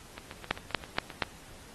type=two click trains; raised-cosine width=0.3 ms; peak=-24 / -9 dBFS; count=9 / 4; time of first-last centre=0.18-1.234 / 0.51-1.223 s; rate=7.59 / 4.21 Hz; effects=pink hiss -52 dBFS RMS until 1.74 s + AAC 32 kbps